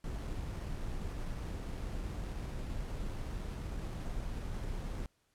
brown noise with sample-and-hold, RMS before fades -39 dBFS, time 0.04-5.06 s, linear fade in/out 2 ms, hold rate 7350 Hz, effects pink hiss -75 dBFS RMS until 5.34 s + low-pass 12000 Hz 12 dB/octave

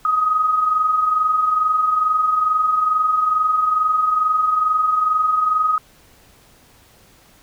sine tone pair together, 1235.7 / 1258 Hz, D#6 / D#6, -12 / +19 cents, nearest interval unison, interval 31 cents, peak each -24 / -15 dBFS, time 0.05-5.78 s, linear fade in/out 2 ms, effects pink hiss -51 dBFS RMS until 7.42 s

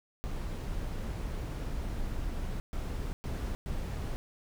brown noise bursts at uneven times, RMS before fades -35 dBFS, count 4, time 0.24-2.6 / 2.73-3.13 / 3.24-3.55 / 3.66-4.16 s, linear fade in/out 0 ms, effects none

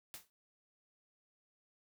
white noise with exponential decay, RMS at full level -44 dBFS, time 0.14-0.3 s, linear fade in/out 0 ms, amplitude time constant 33 ms, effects none

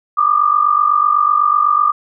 sine tone pair together, 1174.7 / 1222.7 Hz, D6 / D#6, 0 / -31 cents, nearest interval minor second, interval 69 cents, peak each -13 dBFS, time 0.17-1.92 s, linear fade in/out 10 ms, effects none

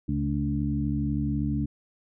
harmonic tone with a mistuned harmonic, 72.4 Hz, D2, 24 cents flat, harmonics 1 / 2 / 3 / 4, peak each -31 / -29 / -30 / -30 dBFS, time 0.08-1.66 s, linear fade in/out 10 ms, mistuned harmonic 2, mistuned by -45 cents, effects none

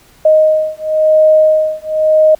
sine beating tone pair, 622.3 / 623.26 Hz, D#5 / D#5, 0 / +3 cents, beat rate 0.96 Hz, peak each -10 dBFS, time 0.25-2.35 s, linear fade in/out 5 ms, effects pink hiss -46 dBFS RMS until 2.39 s

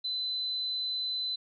sine tone, 4025 Hz, B7, 32 cents sharp, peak -30 dBFS, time 0.04-1.36 s, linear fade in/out 10 ms, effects none

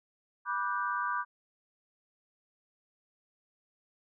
sine chord, G major seventh, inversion first, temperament just, 980 / 1176 / 1470 / 1568 Hz, B5 / D6 / F#6 / G6, -14 / +2 / -12 / 0 cents, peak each -35 / -33 / -38 / -37 dBFS, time 0.45-1.25 s, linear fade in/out 50 ms, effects none

